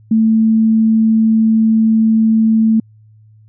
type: tone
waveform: sine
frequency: 221.7 Hz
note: A3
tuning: 13 cents sharp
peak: -8 dBFS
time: 0.11-2.8 s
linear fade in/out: 5 ms
effects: added 108 Hz sine -42 dBFS peak until 3.48 s